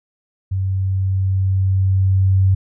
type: tone with level ramp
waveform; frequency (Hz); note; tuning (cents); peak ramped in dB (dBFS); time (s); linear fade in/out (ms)
sine; 95.4; G2; -47; -17 to -10; 0.51-2.55; 10
effects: none